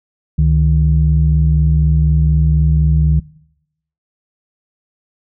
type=tone pair together; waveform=sine; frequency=70.2 / 154.26 Hz; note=C#2 / D#3; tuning=+22 / -15 cents; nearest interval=octave + major second; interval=1363 cents; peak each=-11 dBFS; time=0.38-3.2 s; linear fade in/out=10 ms; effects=noise-tail reverb RT60 0.8 s tail -22 dB re dry + tanh soft clip ceiling -2 dBFS